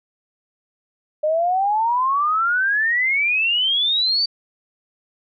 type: exponential sweep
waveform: sine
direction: up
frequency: 601 to 4652 Hz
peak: -16 dBFS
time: 1.23-4.26 s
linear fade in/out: 10 ms
effects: none